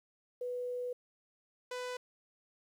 sine / sawtooth tone pair in turn, 493.9 / 498.5 Hz, B4 / B4, 0 / +16 cents, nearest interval unison, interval 16 cents, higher second, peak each -35 / -34 dBFS, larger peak second, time 0.41-0.93 / 1.71-1.97 s, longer first, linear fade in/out 5 ms, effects low-pass 8000 Hz 12 dB/octave + 11-bit

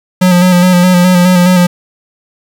square tone with vibrato, 180 Hz, F#3, 47 cents flat, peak -5 dBFS, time 0.21-1.67 s, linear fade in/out 10 ms, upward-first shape square, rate 4.8 Hz, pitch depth 29 cents each way, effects 7-bit

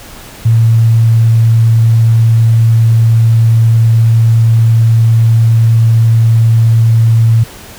sine tone, 113.7 Hz, A#2, 43 cents flat, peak -4 dBFS, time 0.45-7.44 s, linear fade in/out 10 ms, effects pink hiss -32 dBFS RMS until 7.78 s

